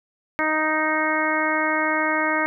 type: harmonic tone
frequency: 311.1 Hz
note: D#4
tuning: in tune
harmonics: 1 / 2 / 3 / 4 / 5 / 6 / 7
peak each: -27 / -27 / -27 / -27 / -27 / -27 / -27 dBFS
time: 0.39-2.46 s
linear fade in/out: 0 ms
effects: none